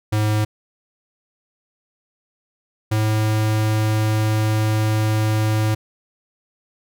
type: tone pair in turn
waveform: square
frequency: 106.8 / 108.29 Hz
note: G#2 / A2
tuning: +49 / -27 cents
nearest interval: unison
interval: 24 cents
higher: second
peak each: -17 dBFS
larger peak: neither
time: 0.12-0.45 / 2.91-5.75 s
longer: second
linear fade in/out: 10 ms
effects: none